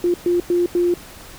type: tone bursts at uneven times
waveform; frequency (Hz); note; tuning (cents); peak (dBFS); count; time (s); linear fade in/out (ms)
sine; 350.5; F4; +6; -14; 4; 0.04-0.14 / 0.26-0.4 / 0.5-0.66 / 0.75-0.94; 2
effects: pink hiss -40 dBFS RMS until 1.38 s